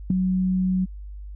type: tone with ADSR envelope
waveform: sine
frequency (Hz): 185.5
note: F#3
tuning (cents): +5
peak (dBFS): -12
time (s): 0.1-0.86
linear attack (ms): 4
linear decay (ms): 6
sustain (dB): -7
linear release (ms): 22
effects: added 50 Hz sine -34 dBFS peak until 1.35 s